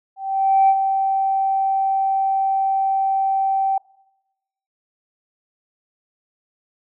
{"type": "tone with ADSR envelope", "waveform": "sine", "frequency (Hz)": 776, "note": "G5", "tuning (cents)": -18, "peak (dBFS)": -9, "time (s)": [0.16, 3.78], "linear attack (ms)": 530, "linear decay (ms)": 54, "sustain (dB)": -7, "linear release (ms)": 4, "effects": ["noise-tail reverb RT60 1.0 s tail -25 dB re dry", "tanh soft clip ceiling -6 dBFS"]}